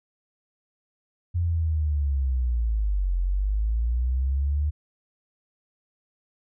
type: linear two-way sweep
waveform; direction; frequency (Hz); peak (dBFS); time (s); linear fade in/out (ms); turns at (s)
sine; down then up; 88.1 to 43.84 to 75.3; -21; 1.34-4.71; 20; 3.17
effects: none